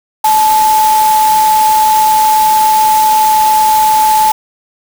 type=tone in noise; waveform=sine; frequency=866 Hz; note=A5; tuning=28 cents flat; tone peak=-6 dBFS; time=0.24-4.32 s; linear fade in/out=5 ms; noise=white; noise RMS=-19 dBFS; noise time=0.24-4.32 s; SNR=+10 dB; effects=none